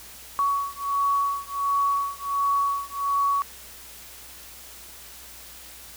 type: beating tone pair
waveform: sine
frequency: 1122 / 1123.4 Hz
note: C#6 / C#6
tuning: +21 / +23 cents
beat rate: 1.4 Hz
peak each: -25 dBFS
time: 0.39-3.42 s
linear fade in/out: 0 ms
effects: added 60 Hz sine -54 dBFS peak until 5.96 s + white hiss -44 dBFS RMS until 5.96 s